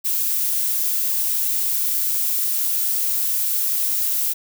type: noise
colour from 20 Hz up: violet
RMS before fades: -21 dBFS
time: 0.04-4.34 s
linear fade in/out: 20 ms
effects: none